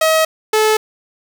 sawtooth tone pair in turn, 637 / 433 Hz, D#5 / A4, +41 / -28 cents, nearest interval perfect fifth, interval 669 cents, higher first, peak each -7 dBFS, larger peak neither, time 0.01-0.25 / 0.53-0.77 s, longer neither, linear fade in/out 5 ms, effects none

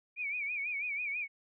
sine tone with vibrato, 2349 Hz, D7, in tune, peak -33 dBFS, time 0.16-1.28 s, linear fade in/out 50 ms, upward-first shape sine, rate 6.1 Hz, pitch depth 110 cents each way, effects none

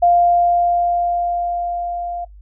sine tone with level ramp, 698.5 Hz, F5, in tune, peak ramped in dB -9 to -23 dBFS, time 0.02-2.25 s, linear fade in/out 10 ms, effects noise-tail reverb RT60 0.1 s tail -18 dB re dry + added 50 Hz sine -38 dBFS peak until 2.41 s

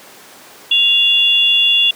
sine tone pair together, 2794 / 3419 Hz, F7 / G#7, 0 / +50 cents, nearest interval minor third, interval 350 cents, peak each -12 dBFS, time 0.71-1.91 s, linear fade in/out 5 ms, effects pink hiss -39 dBFS RMS until 1.95 s + high-pass 300 Hz 12 dB/octave

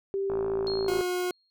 sine tone with pitch glide, 392 to 388.4 Hz, G4 to G4, 0 to -16 cents, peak -26 dBFS, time 0.14-1.01 s, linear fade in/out 0 ms, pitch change -16 cents, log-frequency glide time 0.25-0.81 s
click train, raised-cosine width 1 ms, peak -22 dBFS, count 40, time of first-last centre 0.3-1.009 s, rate 55 Hz
sine tone with exponential decay, 4259 Hz, C8, 30 cents sharp, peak -31 dBFS, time 0.67-1.5 s, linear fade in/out 0 ms, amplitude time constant 180 ms
40% pulse tone, 360.6 Hz, F#4, 45 cents flat, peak -26 dBFS, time 0.88-1.31 s, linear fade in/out 2 ms
effects none

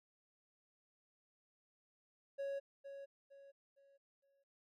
triangle tone with echo, 554.4 Hz, C#5, in tune, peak -37 dBFS, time 2.38-2.6 s, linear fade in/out 20 ms, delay 460 ms, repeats 4, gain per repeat -9 dB, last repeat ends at 4.44 s, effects none

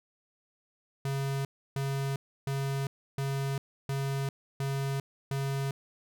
square tone bursts, 137.3 Hz, C#3, 16 cents flat, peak -30 dBFS, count 7, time 1.05-5.71 s, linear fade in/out 2 ms, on 400 ms, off 310 ms, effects none

